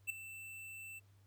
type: tone with ADSR envelope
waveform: square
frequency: 2666 Hz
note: E7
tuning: 19 cents sharp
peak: -33 dBFS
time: 0.07-1 s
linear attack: 30 ms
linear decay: 4 ms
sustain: -15 dB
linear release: 21 ms
effects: added 99 Hz sine -63 dBFS peak until 1.26 s + pink hiss -75 dBFS RMS until 1.26 s